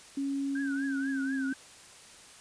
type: tone with pitch glide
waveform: sine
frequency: 276.5 to 268 Hz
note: C#4 to C4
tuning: -4 to +42 cents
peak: -29 dBFS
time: 0.17-1.53 s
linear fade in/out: 5 ms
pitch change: -54 cents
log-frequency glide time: 0.67-1.38 s
type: tone with vibrato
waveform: sine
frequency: 1555 Hz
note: G6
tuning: 14 cents flat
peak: -37 dBFS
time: 0.55-1.54 s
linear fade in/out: 5 ms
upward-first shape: triangle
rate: 4.1 Hz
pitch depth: 150 cents each way
effects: white hiss -52 dBFS RMS until 2.4 s + resampled to 22050 Hz